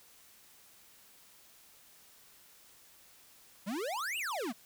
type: exponential two-way sweep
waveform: square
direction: up then down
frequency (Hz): 180.7 to 2960 to 199.8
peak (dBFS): -35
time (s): 3.66-4.53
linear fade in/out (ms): 20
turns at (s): 4.18
effects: white hiss -60 dBFS RMS until 4.65 s